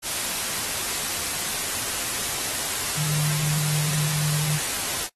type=tone in noise; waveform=sine; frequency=151.2 Hz; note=D#3; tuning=49 cents flat; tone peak=-24 dBFS; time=2.96-4.6 s; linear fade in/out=50 ms; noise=white; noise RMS=-27 dBFS; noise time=0.02-5.09 s; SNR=0 dB; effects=noise-tail reverb RT60 0.1 s tail -20 dB re dry + AAC 32 kbps